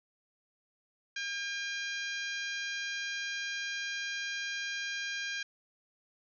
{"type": "harmonic tone", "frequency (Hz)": 805, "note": "G5", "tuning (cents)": 46, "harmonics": [2, 3, 4, 5, 6, 7, 8], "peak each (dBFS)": [-37, -41, -43, -45, -47, -48, -49], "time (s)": [1.16, 5.43], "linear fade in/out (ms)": 5, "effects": []}